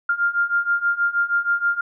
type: beating tone pair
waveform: sine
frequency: 1396.9 / 1403.2 Hz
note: F6 / F6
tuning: 0 / +8 cents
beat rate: 6.3 Hz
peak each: -22 / -20 dBFS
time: 0.09-1.81 s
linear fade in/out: 5 ms
effects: none